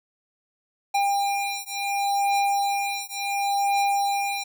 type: beating tone pair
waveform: square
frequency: 800 / 800.7 Hz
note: G5 / G5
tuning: +35 / +37 cents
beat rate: 0.7 Hz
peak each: -26 dBFS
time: 0.94-4.44 s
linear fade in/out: 10 ms
effects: none